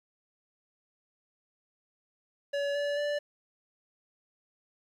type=tone with pitch steps; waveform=square; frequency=568 / 576.3 / 584.6 Hz; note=C#5 / D5 / D5; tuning=+42 / -33 / -8 cents; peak=-29 dBFS; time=2.53-3.19 s; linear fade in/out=10 ms; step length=220 ms; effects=low-pass 4000 Hz 12 dB/octave + 10-bit